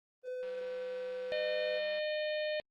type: tone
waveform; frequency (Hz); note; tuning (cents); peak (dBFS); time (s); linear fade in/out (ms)
triangle; 505; B4; +39; -35; 0.23-1.81; 50
type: click train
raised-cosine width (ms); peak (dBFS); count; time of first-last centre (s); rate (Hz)
0.3; -39; 300; 0.43-1.987; 192
type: harmonic tone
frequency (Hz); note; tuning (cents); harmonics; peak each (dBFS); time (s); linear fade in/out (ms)
609; D#5; -37; 1 / 3 / 4 / 5 / 6 / 7; -33 / -43 / -45 / -47 / -49 / -50; 1.32-2.6; 0
effects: Opus 24 kbps